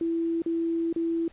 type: tone with dropouts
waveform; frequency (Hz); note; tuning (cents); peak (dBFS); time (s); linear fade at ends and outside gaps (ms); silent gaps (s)
sine; 332.3; E4; +14; -24; 0.01-1.28; 2; 0.42-0.461 / 0.928-0.961
effects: pink hiss -57 dBFS RMS until 1.32 s + resampled to 8000 Hz